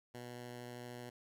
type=tone with vibrato; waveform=10% pulse; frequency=122.1 Hz; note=B2; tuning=19 cents flat; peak=-38 dBFS; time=0.14-1.1 s; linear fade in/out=10 ms; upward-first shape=sine; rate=13 Hz; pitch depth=8 cents each way; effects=none